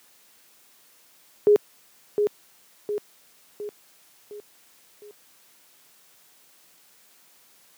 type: tone with echo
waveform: sine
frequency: 415.3 Hz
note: G#4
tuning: in tune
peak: -12 dBFS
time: 1.47-1.56 s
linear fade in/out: 0 ms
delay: 710 ms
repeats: 5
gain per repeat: -6 dB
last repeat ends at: 5.11 s
effects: white hiss -57 dBFS RMS until 7.77 s + high-pass 150 Hz 12 dB/octave